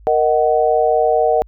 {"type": "chord", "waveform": "sine", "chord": "D# minor", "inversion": "second", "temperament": "just", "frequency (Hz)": [466.7, 622.3, 746.7], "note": ["A#4", "D#5", "F#5"], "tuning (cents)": [2, 0, 16], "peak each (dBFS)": -16, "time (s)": [0.07, 1.42], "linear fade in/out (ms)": 0, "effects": ["added 52 Hz sine -40 dBFS peak until 1.47 s"]}